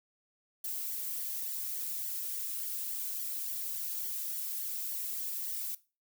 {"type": "noise with flanger", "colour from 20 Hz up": "violet", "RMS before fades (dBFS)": -37, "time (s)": [0.64, 5.75], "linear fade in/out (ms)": 5, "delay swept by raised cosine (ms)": [0.76, 2.16], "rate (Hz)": 3.5, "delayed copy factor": -0.7, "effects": ["noise-tail reverb RT60 0.3 s tail -18 dB re dry"]}